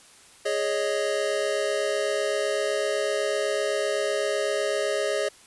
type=chord; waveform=square; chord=Ab suspended fourth; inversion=none; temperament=equal; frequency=415.3 / 554.4 / 622.3 Hz; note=Ab4 / Db5 / Eb5; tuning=0 / 0 / 0 cents; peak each=-29 dBFS; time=0.45-5.29 s; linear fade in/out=10 ms; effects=white hiss -52 dBFS RMS until 5.46 s + resampled to 24000 Hz